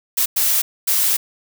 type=noise bursts at uneven times; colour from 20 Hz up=blue; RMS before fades=-17 dBFS; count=3; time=0.17-0.26 / 0.36-0.62 / 0.87-1.17 s; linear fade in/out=10 ms; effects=none